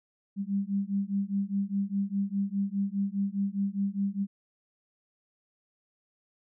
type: beating tone pair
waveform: sine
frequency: 196 / 200.9 Hz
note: G3 / G3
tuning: 0 / +43 cents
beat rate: 4.9 Hz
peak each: -30 dBFS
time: 0.36-4.27 s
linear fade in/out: 50 ms
effects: none